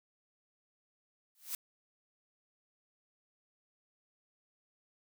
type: noise with exponential growth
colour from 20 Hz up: blue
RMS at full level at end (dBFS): -34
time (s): 1.35-1.55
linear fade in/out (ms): 1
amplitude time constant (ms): 42
effects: none